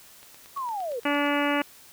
click train, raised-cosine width 0.2 ms, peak -30 dBFS, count 10, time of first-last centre 0.23-1.263 s, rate 8.71 Hz
sine linear sweep, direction down, 1140 to 446.6 Hz, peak -28 dBFS, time 0.56-1 s, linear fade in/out 10 ms
harmonic tone, 288.5 Hz, D4, 31 cents flat, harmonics 1 / 2 / 3 / 4 / 5 / 6 / 7 / 8 / 9 / 10, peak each -26 / -29 / -31 / -32 / -33 / -34 / -34 / -35 / -36 / -36 dBFS, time 1.05-1.62 s, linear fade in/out 5 ms
effects white hiss -51 dBFS RMS until 1.92 s

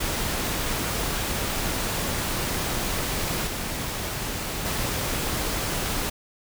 pink noise with level steps, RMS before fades -27 / -30 / -27 dBFS, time 0-6.1 s, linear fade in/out 10 ms, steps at 3.47 / 4.65 s, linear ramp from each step 5 ms, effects none

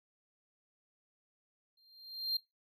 triangle tone with exponential growth, 4186 Hz, C8, in tune, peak -27 dBFS, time 1.77-2.37 s, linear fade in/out 5 ms, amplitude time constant 130 ms, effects noise-tail reverb RT60 0.2 s tail -19 dB re dry

